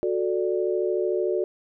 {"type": "chord", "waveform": "sine", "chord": "D major", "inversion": "first", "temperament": "just", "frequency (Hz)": [367.1, 440.5, 587.3], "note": ["F#4", "A4", "D5"], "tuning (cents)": [-14, 2, 0], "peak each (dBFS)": [-24, -27, -29], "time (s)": [0.03, 1.44], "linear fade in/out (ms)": 0, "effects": []}